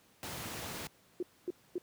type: noise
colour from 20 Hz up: pink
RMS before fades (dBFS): -41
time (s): 0.23-0.87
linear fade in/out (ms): 0
type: tone bursts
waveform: sine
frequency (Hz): 356.8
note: F4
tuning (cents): +37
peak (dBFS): -32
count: 3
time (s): 1.2-1.781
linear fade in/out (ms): 2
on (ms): 27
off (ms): 250
effects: pink hiss -65 dBFS RMS until 1.82 s + high-pass 100 Hz 12 dB/octave